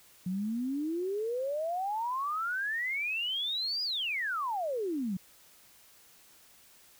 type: exponential two-way sweep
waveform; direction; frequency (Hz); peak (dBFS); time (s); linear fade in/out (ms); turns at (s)
sine; up then down; 177.2 to 4978 to 177.2; -30; 0.26-5.17; 5; 3.83
effects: white hiss -59 dBFS RMS until 6.99 s